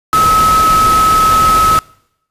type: tone in noise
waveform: sine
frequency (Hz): 1288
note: E6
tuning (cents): -41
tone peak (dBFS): -7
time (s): 0.13-1.79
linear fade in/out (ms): 0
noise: pink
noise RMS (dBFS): -18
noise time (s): 0.13-1.79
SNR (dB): +8
effects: noise-tail reverb RT60 0.8 s tail -24 dB re dry + resampled to 32000 Hz